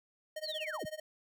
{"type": "tone with tremolo", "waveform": "square", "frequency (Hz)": 620, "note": "D#5", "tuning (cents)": -6, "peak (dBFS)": -37, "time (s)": [0.36, 1], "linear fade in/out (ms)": 5, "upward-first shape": "sine", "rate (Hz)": 16, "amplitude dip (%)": 95}
{"type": "linear sweep", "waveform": "sine", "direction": "down", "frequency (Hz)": [4712, 30.87], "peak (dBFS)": -38, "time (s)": [0.43, 0.86], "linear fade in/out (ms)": 10}
{"effects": []}